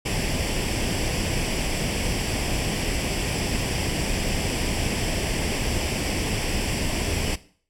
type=noise with comb filter; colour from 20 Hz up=pink; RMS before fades=-25 dBFS; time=0.05-7.36 s; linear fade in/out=10 ms; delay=0.38 ms; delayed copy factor=+0.65; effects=noise-tail reverb RT60 0.5 s tail -18 dB re dry + low-pass 10000 Hz 12 dB/octave